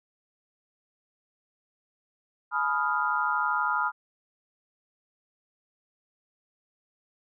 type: chord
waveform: sine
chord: F half-diminished seventh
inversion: first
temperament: equal with one note detuned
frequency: 849 / 987.8 / 1244.5 / 1396.9 Hz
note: Ab5 / Cb6 / Eb6 / F6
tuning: +38 / 0 / 0 / 0 cents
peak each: -32 / -30 / -29 / -28 dBFS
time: 2.51-3.92 s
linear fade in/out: 50 ms
effects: none